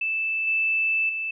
sine tone with level steps, 2637 Hz, E7, in tune, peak -23 / -20 / -26 dBFS, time 0.01-1.31 s, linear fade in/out 5 ms, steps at 0.47 / 1.09 s, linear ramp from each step 5 ms, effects none

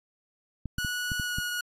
clicks, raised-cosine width 5 ms, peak -21 dBFS, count 6, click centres 0.657 / 0.784 / 0.848 / 1.118 / 1.198 / 1.385 s
sawtooth tone with pitch glide, 1467 to 1452.7 Hz, F#6 to F#6, -15 to -32 cents, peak -26 dBFS, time 0.78-1.61 s, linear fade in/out 5 ms, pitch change -17 cents, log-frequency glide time 1.22-1.37 s
effects AAC 48 kbps

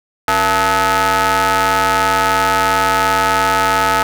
sawtooth ring-modulated tone, 203.9 Hz, G#3, 32 cents flat, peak -5 dBFS, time 0.28-4.03 s, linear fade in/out 2 ms, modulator 1080 Hz, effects none

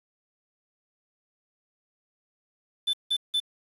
triangle tone bursts, 3520 Hz, A7, in tune, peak -21 dBFS, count 3, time 2.87-3.402 s, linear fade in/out 10 ms, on 64 ms, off 170 ms, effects resampled to 32000 Hz + 8-bit

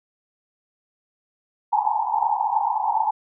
white band-pass noise, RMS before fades -22 dBFS, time 1.72-3.11 s, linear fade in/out 10 ms, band 810 to 920 Hz, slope 96 dB/octave, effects none

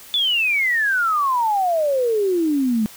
sine exponential sweep, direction down, 3520 to 209.1 Hz, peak -16 dBFS, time 0.14-2.86 s, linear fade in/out 0 ms, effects white hiss -42 dBFS RMS until 2.96 s

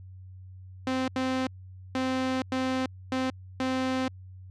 sawtooth tone bursts at uneven times, 259.8 Hz, C4, 12 cents flat, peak -22 dBFS, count 6, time 0.87-1.08 / 1.16-1.47 / 1.95-2.42 / 2.52-2.86 / 3.12-3.3 / 3.6-4.08 s, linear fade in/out 2 ms, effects added 93 Hz sine -43 dBFS peak until 4.5 s + low-pass 5000 Hz 12 dB/octave

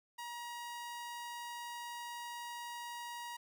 sawtooth tone, 952 Hz, A#5, 36 cents sharp, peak -39 dBFS, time 0.18-3.37 s, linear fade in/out 10 ms, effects none

